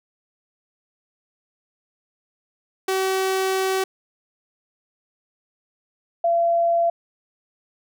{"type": "tone pair in turn", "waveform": ["sawtooth", "sine"], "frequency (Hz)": [380.6, 680], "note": ["F#4", "F5"], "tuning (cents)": [49, -46], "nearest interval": "minor seventh", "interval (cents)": 1005, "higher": "second", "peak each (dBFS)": -16, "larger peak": "neither", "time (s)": [[2.88, 3.84], [6.24, 6.9]], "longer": "first", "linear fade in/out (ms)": 5, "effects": []}